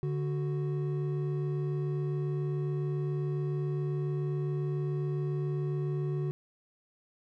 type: tone pair together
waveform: triangle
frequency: 145.74 / 370 Hz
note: D3 / F#4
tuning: -13 / 0 cents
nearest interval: octave + major third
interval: 1613 cents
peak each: -28 / -34 dBFS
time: 0.03-6.31 s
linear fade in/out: 0 ms
effects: none